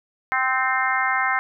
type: harmonic tone with a mistuned harmonic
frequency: 260 Hz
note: C4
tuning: 11 cents flat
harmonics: 3 / 4 / 5 / 6 / 7 / 8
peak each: -26 / -26 / -26 / -26 / -26 / -26 dBFS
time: 0.32-1.39 s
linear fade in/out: 0 ms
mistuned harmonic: 8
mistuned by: +23 cents
effects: none